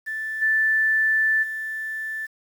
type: tone with level steps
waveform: sine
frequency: 1760 Hz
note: A6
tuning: in tune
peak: -26 / -17 / -27 dBFS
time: 0.06-2.27 s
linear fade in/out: 20 ms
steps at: 0.41 / 1.42 s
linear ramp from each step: 20 ms
effects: 8-bit